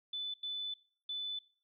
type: tone bursts at uneven times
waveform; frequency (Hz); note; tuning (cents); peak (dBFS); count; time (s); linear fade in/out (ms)
sine; 3499; A7; -10; -36; 3; 0.13-0.34 / 0.43-0.74 / 1.09-1.39; 5
effects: noise-tail reverb RT60 0.4 s tail -17 dB re dry